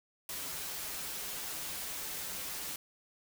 white noise with comb filter, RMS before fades -40 dBFS, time 0.29-2.76 s, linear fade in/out 2 ms, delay 8.6 ms, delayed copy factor -0.55, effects none

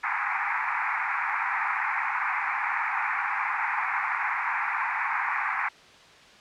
pink band-pass noise, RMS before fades -28 dBFS, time 0.03-5.69 s, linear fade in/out 10 ms, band 800 to 2400 Hz, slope 96 dB/octave, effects white hiss -51 dBFS RMS until 6.4 s + low-pass 4000 Hz 12 dB/octave

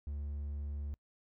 triangle tone with hard clipping, 72.5 Hz, D2, 22 cents flat, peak -38 dBFS, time 0.07-0.94 s, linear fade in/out 0 ms, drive 6 dB, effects noise-tail reverb RT60 0.1 s tail -26 dB re dry

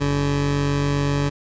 20% pulse tone pair together, 47.55 / 142.5 Hz, F#1 / C#3, +48 / +48 cents, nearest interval octave + perfect fifth, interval 1900 cents, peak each -22 / -15 dBFS, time 0-1.3 s, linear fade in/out 20 ms, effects resampled to 16000 Hz

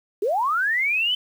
sine linear sweep, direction up, 370 to 3078 Hz, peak -19 dBFS, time 0.22-1.15 s, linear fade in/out 5 ms, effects 8-bit

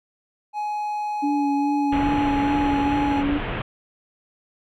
triangle tone, 839 Hz, G#5, 17 cents sharp, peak -22 dBFS, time 0.53-3.24 s, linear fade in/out 50 ms
sine tone with vibrato, 286.7 Hz, D4, 42 cents flat, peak -20 dBFS, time 1.22-3.39 s, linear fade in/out 20 ms, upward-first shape sine, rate 2.4 Hz, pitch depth 25 cents each way
pink low-pass noise, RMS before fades -28 dBFS, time 1.92-3.62 s, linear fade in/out 5 ms, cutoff 3100 Hz, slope 48 dB/octave
effects none

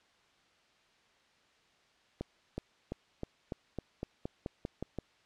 accelerating click train, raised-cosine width 2 ms, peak -23 dBFS, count 12, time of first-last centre 2.21-4.987 s, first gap 370 ms, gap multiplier 0.92, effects white hiss -67 dBFS RMS until 5.25 s + low-pass 4000 Hz 12 dB/octave

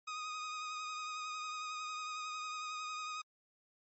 sawtooth tone with vibrato, 1246 Hz, D#6, 2 cents sharp, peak -36 dBFS, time 0.07-3.22 s, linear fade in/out 10 ms, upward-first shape triangle, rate 11 Hz, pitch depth 29 cents each way, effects MP3 32 kbps

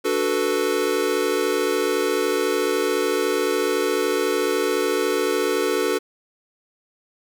square chord, B minor seventh, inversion first, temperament equal with one note detuned, 292.8 / 370 / 440 / 493.9 Hz, D4 / F#4 / A4 / B4, -5 / 0 / 0 / 0 cents, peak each -29 / -25 / -24 / -27 dBFS, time 0.04-5.99 s, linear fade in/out 20 ms, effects none

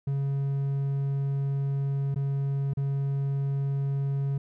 triangle tone with dropouts, 138.59 Hz, C#3, in tune, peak -23 dBFS, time 0.07-4.38 s, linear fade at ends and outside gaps 5 ms, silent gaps 2.145-2.159 / 2.736-2.771 s, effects none

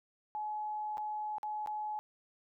sine tone with dropouts, 849 Hz, G#5, 38 cents sharp, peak -35 dBFS, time 0.35-1.99 s, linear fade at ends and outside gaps 0 ms, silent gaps 0.972-0.98 / 1.383-1.431 / 1.661-1.673 s, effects none

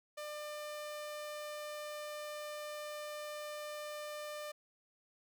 sawtooth tone, 598 Hz, D5, 31 cents sharp, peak -38 dBFS, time 0.17-4.52 s, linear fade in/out 10 ms, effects none

